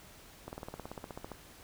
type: slowing click train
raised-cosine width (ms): 1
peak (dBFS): -27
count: 15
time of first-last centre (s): 0.48-1.317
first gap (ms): 49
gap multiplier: 1.03
effects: pink hiss -55 dBFS RMS until 1.63 s